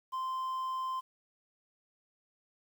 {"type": "tone with quantisation", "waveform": "triangle", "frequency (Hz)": 1040, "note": "C6", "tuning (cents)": -11, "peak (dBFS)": -31, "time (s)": [0.12, 1.01], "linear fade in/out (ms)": 20, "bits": 10, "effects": []}